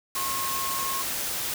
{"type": "tone in noise", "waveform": "sine", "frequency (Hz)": 1080, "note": "C#6", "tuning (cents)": -45, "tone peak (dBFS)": -30, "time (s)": [0.16, 1.02], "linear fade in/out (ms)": 2, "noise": "white", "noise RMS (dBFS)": -30, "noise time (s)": [0.15, 1.54], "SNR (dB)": -3, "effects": []}